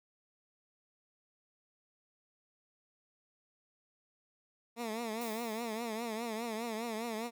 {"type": "tone with vibrato", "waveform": "15% pulse", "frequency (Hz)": 226.7, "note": "A#3", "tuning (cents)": -48, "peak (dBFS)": -30, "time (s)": [4.76, 7.31], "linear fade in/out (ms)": 50, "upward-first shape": "triangle", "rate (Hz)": 4.9, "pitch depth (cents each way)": 120}
{"type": "noise with exponential decay", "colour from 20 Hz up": "blue", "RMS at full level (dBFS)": -45, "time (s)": [5.21, 6.32], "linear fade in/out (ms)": 5, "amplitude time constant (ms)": 240}
{"effects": []}